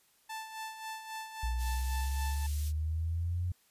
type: tone with tremolo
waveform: sawtooth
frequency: 881 Hz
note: A5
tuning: 2 cents sharp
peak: -34 dBFS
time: 0.29-2.47 s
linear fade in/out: 10 ms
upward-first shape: sine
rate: 3.7 Hz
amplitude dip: 60%
type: exponential sweep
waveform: sine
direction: up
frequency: 58.27 to 90.2 Hz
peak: -30 dBFS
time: 1.43-3.52 s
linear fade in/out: 5 ms
type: high-pass noise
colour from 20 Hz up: pink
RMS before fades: -47 dBFS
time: 1.57-2.73 s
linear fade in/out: 50 ms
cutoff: 4900 Hz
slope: 12 dB/octave
effects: white hiss -68 dBFS RMS until 3.7 s + resampled to 32000 Hz